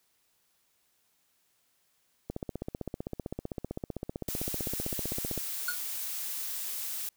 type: click train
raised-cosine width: 2 ms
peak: -21 dBFS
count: 49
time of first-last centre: 2.3-5.377 s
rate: 15.6 Hz
type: noise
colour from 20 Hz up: blue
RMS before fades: -36 dBFS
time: 4.28-7.09 s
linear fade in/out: 2 ms
type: tone with exponential decay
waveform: square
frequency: 1445 Hz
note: F#6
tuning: 41 cents flat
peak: -27 dBFS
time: 5.68-5.8 s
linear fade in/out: 5 ms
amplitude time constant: 24 ms
effects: white hiss -72 dBFS RMS until 7.16 s